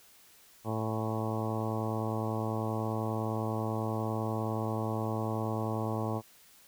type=harmonic tone with a mistuned harmonic; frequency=110.1 Hz; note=A2; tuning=2 cents sharp; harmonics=1 / 2 / 3 / 4 / 5 / 6 / 7 / 8 / 9 / 10; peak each=-34 / -37 / -39 / -40 / -41 / -42 / -42 / -43 / -44 / -44 dBFS; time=0.64-6.22 s; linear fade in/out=50 ms; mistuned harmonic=8; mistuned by=-35 cents; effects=white hiss -59 dBFS RMS until 6.67 s